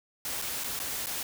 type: noise with dropouts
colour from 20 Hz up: white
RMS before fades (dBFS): -34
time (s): 0.25-1.23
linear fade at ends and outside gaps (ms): 2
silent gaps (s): 0.417-0.421 / 0.638-0.642 / 0.792-0.799 / 1.061-1.068
effects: none